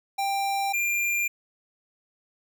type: tone pair in turn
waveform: square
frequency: 790 / 2392 Hz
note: G5 / D7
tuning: +13 / +31 cents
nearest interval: octave + perfect fifth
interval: 1918 cents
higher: second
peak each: -25 / -24 dBFS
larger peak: second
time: 0.18-0.73 / 0.73-1.28 s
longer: neither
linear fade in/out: 10 ms
effects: none